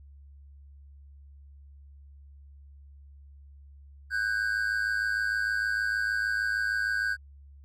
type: tone pair together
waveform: triangle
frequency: 1500 / 1606.5 Hz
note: F#6 / G6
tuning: +23 / +42 cents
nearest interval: minor second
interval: 119 cents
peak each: -27 dBFS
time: 4.1-7.17 s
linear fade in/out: 50 ms
effects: added 70 Hz sine -48 dBFS peak until 7.64 s